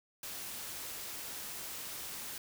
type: noise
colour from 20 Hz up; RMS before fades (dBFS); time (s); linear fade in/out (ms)
white; -43; 0.23-2.38; 2
effects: none